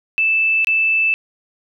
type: tone with dropouts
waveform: sine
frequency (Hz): 2637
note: E7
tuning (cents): 0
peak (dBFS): -13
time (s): 0.18-1.14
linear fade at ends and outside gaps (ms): 0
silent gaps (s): 0.646-0.671
effects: none